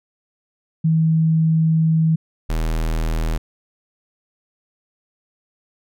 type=tone pair in turn; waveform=sine / square; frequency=160.6 / 40.15 Hz; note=E3 / E1; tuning=-45 / -45 cents; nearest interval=2 octaves; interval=2400 cents; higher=first; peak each=-13 / -19 dBFS; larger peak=first; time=0.84-2.16 / 2.49-3.38 s; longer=first; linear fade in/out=10 ms; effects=none